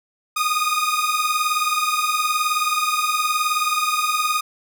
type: beating tone pair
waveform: sawtooth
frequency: 1226 / 1245 Hz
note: D#6 / D#6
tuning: -26 / +1 cents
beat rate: 19 Hz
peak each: -18 dBFS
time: 0.36-4.41 s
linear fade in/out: 10 ms
effects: none